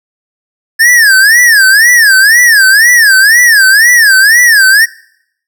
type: tone with vibrato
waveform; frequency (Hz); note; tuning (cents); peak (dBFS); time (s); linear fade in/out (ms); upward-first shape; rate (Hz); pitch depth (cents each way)
square; 1732; A6; -28; -3; 0.79-4.86; 20; sine; 2; 220
effects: noise-tail reverb RT60 0.7 s tail -22 dB re dry